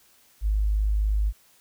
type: tone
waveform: sine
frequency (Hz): 51.91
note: G#1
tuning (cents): 0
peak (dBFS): -20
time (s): 0.41-1.33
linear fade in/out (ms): 50
effects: white hiss -59 dBFS RMS until 1.6 s